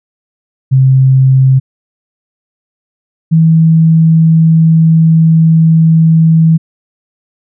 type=tone pair in turn; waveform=sine; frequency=132.5 / 161.94 Hz; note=C3 / E3; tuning=+22 / -30 cents; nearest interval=minor third; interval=348 cents; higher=second; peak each=-3 dBFS; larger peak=neither; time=0.71-1.6 / 3.31-6.58 s; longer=second; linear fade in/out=20 ms; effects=none